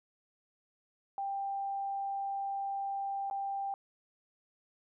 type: tone with dropouts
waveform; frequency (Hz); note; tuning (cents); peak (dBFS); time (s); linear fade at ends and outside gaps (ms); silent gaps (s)
sine; 790; G5; +13; -33; 1.18-3.74; 1; 3.3-3.31
effects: none